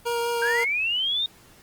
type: tone with vibrato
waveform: 25% pulse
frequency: 471.2 Hz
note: A#4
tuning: 19 cents sharp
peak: -20 dBFS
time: 0.05-0.65 s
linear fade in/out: 20 ms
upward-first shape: sine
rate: 5 Hz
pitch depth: 10 cents each way
type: linear sweep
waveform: sine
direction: up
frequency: 1562 to 3716 Hz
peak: -22 dBFS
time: 0.42-1.26 s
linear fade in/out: 2 ms
effects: pink hiss -53 dBFS RMS until 1.62 s + Opus 24 kbps